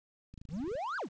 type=click train; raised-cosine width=5 ms; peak=-37 dBFS; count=12; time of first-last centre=0.34-0.754 s; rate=26.6 Hz
type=exponential two-way sweep; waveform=triangle; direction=up then down; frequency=137.2 to 1656 to 137.2 Hz; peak=-32 dBFS; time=0.49-1.09 s; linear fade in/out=50 ms; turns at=0.97 s
effects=resampled to 16000 Hz + 10-bit